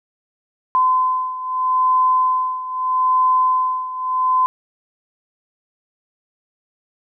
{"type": "beating tone pair", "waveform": "sine", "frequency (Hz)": [1023, 1023.79], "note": ["C6", "C6"], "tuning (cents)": [-39, -38], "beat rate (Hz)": 0.79, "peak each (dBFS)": [-16, -20], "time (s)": [0.75, 4.46], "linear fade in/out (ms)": 0, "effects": []}